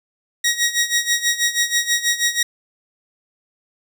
15% pulse tone with tremolo, 1894 Hz, A#6, 27 cents sharp, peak -8 dBFS, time 0.44-2.43 s, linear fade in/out 5 ms, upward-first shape sine, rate 6.2 Hz, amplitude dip 80%, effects none

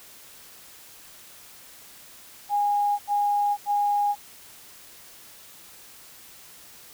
sine tone bursts, 820 Hz, G#5, 22 cents flat, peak -20 dBFS, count 3, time 2.49-4.156 s, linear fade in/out 50 ms, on 500 ms, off 83 ms, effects white hiss -48 dBFS RMS until 6.93 s

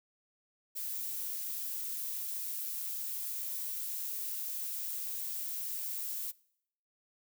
violet noise, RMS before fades -38 dBFS, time 0.75-6.32 s, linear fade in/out 20 ms, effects noise-tail reverb RT60 0.7 s tail -23 dB re dry

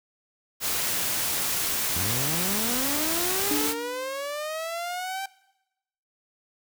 white noise, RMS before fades -27 dBFS, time 0.6-3.75 s, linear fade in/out 50 ms
sawtooth linear sweep, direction up, 80.5 to 784 Hz, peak -26 dBFS, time 1.96-5.26 s, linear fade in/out 5 ms
sine tone with exponential decay, 294.6 Hz, D4, 6 cents sharp, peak -23 dBFS, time 3.51-4.34 s, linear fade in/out 1 ms, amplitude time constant 180 ms
effects noise-tail reverb RT60 0.9 s tail -20 dB re dry

